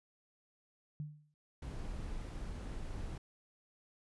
sine tone with exponential decay, 149.9 Hz, D3, 36 cents sharp, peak -36 dBFS, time 1-1.34 s, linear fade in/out 0 ms, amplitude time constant 73 ms
brown noise, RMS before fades -42 dBFS, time 1.62-3.18 s, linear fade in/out 5 ms
effects resampled to 24000 Hz

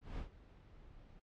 brown noise with ADSR envelope, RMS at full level -41 dBFS, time 0.01-1.2 s, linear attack 170 ms, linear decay 100 ms, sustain -18 dB, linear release 13 ms, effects low-pass 4000 Hz 12 dB/octave + AAC 48 kbps

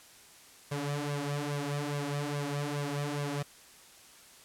sawtooth tone with flanger, 144.5 Hz, D3, 28 cents flat, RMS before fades -34 dBFS, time 0.71-3.43 s, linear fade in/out 10 ms, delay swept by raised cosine 1.8 to 5.3 ms, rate 2.4 Hz, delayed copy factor +0.75, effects white hiss -55 dBFS RMS until 4.44 s + low-pass 11000 Hz 12 dB/octave

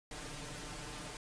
pink noise with comb filter, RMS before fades -45 dBFS, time 0.11-1.17 s, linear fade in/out 2 ms, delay 6.7 ms, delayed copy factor +0.95, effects resampled to 22050 Hz

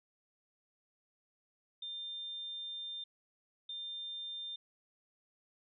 sine tone bursts at uneven times, 3600 Hz, A7, 39 cents sharp, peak -40 dBFS, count 2, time 1.82-3.04 / 3.69-4.56 s, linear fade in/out 5 ms, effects none

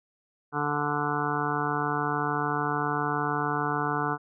harmonic tone, 146.83 Hz, D3, in tune, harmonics 1 / 2 / 3 / 5 / 6 / 7 / 8 / 9 / 10, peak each -34 / -34 / -34 / -34 / -34 / -34 / -34 / -34 / -34 dBFS, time 0.52-4.18 s, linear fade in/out 50 ms, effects none

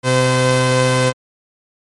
sawtooth tone pair together, 127.69 / 514 Hz, C3 / C5, -42 / -31 cents, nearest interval 2 octaves, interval 2411 cents, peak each -11 dBFS, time 0.03-1.13 s, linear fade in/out 50 ms, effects MP3 48 kbps

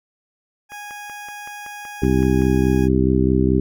20% pulse tone, 826 Hz, G#5, 10 cents flat, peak -27 dBFS, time 0.69-2.89 s, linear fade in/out 50 ms
click train, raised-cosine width 0.5 ms, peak -25 dBFS, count 10, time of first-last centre 0.72-2.418 s, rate 5.3 Hz
harmonic tone, 64.7 Hz, C2, 19 cents flat, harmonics 1 / 2 / 3 / 4 / 5 / 6, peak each -21 / -21 / -21 / -21 / -21 / -21 dBFS, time 2.02-3.6 s, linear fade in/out 5 ms
effects none

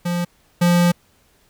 square tone pair in turn, 174.61 / 174.61 Hz, F3 / F3, 0 / 0 cents, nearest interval unison, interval 0 cents, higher neither, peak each -20 / -13 dBFS, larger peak second, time 0.05-0.25 / 0.61-0.92 s, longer second, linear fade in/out 10 ms, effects pink hiss -58 dBFS RMS until 1.49 s

